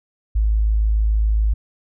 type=tone; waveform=sine; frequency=53.5 Hz; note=A1; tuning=48 cents flat; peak=-14 dBFS; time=0.35-1.54 s; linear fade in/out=10 ms; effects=none